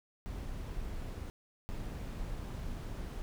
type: noise bursts at uneven times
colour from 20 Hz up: brown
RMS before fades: -40 dBFS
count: 2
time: 0.26-1.3 / 1.69-3.22 s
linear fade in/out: 0 ms
effects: none